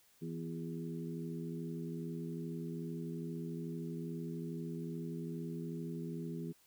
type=harmonic tone with a mistuned harmonic; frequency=82.41 Hz; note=E2; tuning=in tune; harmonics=2 / 3 / 4 / 5; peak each=-41 / -45 / -47 / -49 dBFS; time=0.21-6.53 s; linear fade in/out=20 ms; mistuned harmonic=4; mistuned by=+48 cents; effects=white hiss -68 dBFS RMS until 6.66 s